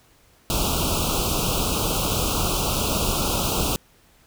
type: band-stop noise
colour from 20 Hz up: pink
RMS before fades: -23 dBFS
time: 0.5-3.76 s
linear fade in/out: 0 ms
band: 1400 to 2500 Hz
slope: 96 dB/octave
effects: pink hiss -57 dBFS RMS until 4.26 s